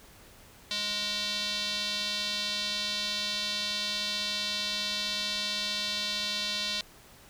square tone with band-pass filter, 207.7 Hz, G#3, in tune, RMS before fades -32 dBFS, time 0.71-6.81 s, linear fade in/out 0 ms, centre 4000 Hz, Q 3.5, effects pink hiss -54 dBFS RMS until 7.29 s

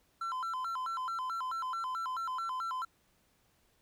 triangle tone with vibrato, 1174.7 Hz, D6, in tune, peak -32 dBFS, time 0.21-2.85 s, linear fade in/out 5 ms, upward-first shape square, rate 4.6 Hz, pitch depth 240 cents each way, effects pink hiss -71 dBFS RMS until 3.81 s

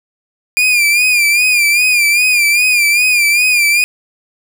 40% pulse tone with vibrato, 2412 Hz, D7, 46 cents sharp, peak -8 dBFS, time 0.57-3.84 s, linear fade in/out 0 ms, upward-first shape sine, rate 2.5 Hz, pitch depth 71 cents each way, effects none

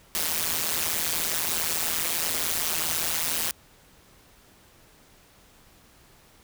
white noise with amplitude modulation, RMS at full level -23 dBFS, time 0.15-3.51 s, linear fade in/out 0 ms, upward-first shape sine, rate 163 Hz, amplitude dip 100%, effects pink hiss -56 dBFS RMS until 6.43 s

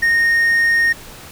triangle tone, 1851 Hz, A#6, 13 cents flat, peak -10 dBFS, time 0.02-0.93 s, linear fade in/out 10 ms, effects pink hiss -37 dBFS RMS until 1.31 s

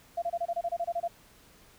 sine tone bursts, 685 Hz, F5, 34 cents flat, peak -27 dBFS, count 12, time 0.17-1.08 s, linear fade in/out 10 ms, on 52 ms, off 26 ms, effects pink hiss -58 dBFS RMS until 1.78 s

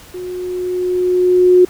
sine tone with level ramp, 362.6 Hz, F#4, 35 cents flat, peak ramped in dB -24 to -4 dBFS, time 0.14-1.65 s, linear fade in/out 5 ms, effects pink hiss -40 dBFS RMS until 1.69 s

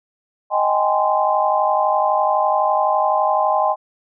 sine chord, Ab major seventh, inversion second, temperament just, 623 / 778.7 / 830.6 / 1038.3 Hz, Eb5 / G5 / Ab5 / C6, +2 / -12 / 0 / -14 cents, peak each -20 dBFS, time 0.5-3.76 s, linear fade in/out 50 ms, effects none

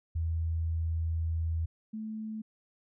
sine tone pair in turn, 81.8 / 217.9 Hz, E2 / A3, -13 / -17 cents, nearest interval octave + perfect fourth, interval 1696 cents, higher second, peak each -28 / -35 dBFS, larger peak first, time 0.15-1.66 / 1.93-2.42 s, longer first, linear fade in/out 10 ms, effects none

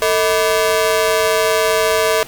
sawtooth ring-modulated tone, 541 Hz, C#5, 42 cents flat, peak -6 dBFS, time 0.02-2.23 s, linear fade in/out 0 ms, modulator 93.5 Hz, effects pink hiss -36 dBFS RMS until 2.27 s

